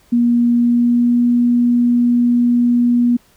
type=tone with pitch glide; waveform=sine; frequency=238.5 to 241.1 Hz; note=A#3 to B3; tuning=+40 to -41 cents; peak=-10 dBFS; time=0.12-3.17 s; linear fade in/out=10 ms; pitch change=+19 cents; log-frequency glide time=0.53-1.24 s; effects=pink hiss -53 dBFS RMS until 3.36 s